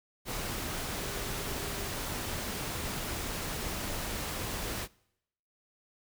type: tone in noise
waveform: sine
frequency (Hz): 400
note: G4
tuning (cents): +35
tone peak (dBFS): -46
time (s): 0.99-1.91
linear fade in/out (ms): 50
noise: pink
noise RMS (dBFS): -36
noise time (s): 0.25-4.88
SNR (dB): -13
effects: noise-tail reverb RT60 0.8 s tail -24 dB re dry